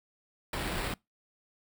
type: noise with sample-and-hold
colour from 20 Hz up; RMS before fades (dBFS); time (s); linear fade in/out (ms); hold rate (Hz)
pink; -34; 0.53-0.94; 2; 6300
effects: noise-tail reverb RT60 0.2 s tail -25 dB re dry